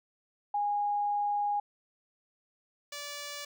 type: tone pair in turn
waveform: sine / 5% pulse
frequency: 822 / 579.6 Hz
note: G#5 / D5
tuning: -18 / -23 cents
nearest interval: tritone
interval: 605 cents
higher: first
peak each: -27 dBFS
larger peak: neither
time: 0.54-1.6 / 2.92-3.45 s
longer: first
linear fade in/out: 5 ms
effects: none